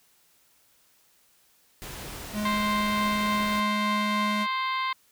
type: noise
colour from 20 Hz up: pink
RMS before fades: -39 dBFS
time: 1.82-3.6 s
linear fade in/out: 0 ms
type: tone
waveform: square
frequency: 210 Hz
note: G#3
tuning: 19 cents sharp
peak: -28 dBFS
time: 2.33-4.47 s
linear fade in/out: 50 ms
type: harmonic tone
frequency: 523.3 Hz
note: C5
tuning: in tune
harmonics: 2 / 3 / 4 / 5 / 6 / 7 / 8 / 9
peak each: -27 / -40 / -32 / -43 / -40 / -39 / -43 / -48 dBFS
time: 2.45-4.93 s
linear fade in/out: 5 ms
effects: white hiss -63 dBFS RMS until 5.11 s